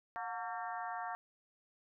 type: harmonic tone with a mistuned harmonic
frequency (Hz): 227.5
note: A#3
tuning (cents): -42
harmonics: 3 / 4 / 5 / 6 / 7 / 8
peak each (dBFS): -42 / -44 / -46 / -48 / -49 / -50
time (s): 0.16-1.15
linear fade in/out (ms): 0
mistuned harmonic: 3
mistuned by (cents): +90
effects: none